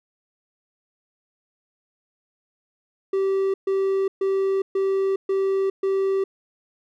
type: tone bursts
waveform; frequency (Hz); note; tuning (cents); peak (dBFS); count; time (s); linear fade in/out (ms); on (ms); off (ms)
triangle; 387.6; G4; -20; -17; 6; 3.13-6.24; 5; 410; 130
effects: none